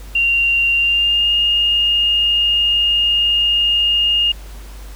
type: tone with pitch glide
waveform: sine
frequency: 2769 to 2837 Hz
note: F7 to F7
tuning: -15 to +27 cents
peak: -12 dBFS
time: 0.15-4.32 s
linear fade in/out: 5 ms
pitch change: +42 cents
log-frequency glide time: 0.73-1.32 s
effects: added 50 Hz sine -31 dBFS peak until 4.95 s + pink hiss -42 dBFS RMS until 4.95 s